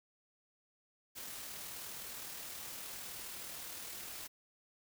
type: noise with amplitude modulation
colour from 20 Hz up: white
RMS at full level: -45 dBFS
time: 1.15-4.28 s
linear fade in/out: 20 ms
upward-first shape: sine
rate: 39.3 Hz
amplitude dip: 25%
effects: none